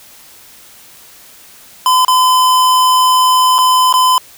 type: tone with dropouts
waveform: square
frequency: 1018 Hz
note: C6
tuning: 48 cents flat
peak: -8 dBFS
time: 1.86-4.18 s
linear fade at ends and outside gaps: 1 ms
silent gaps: 2.049-2.081 / 3.583-3.587 / 3.927-3.939 s
effects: white hiss -40 dBFS RMS until 4.37 s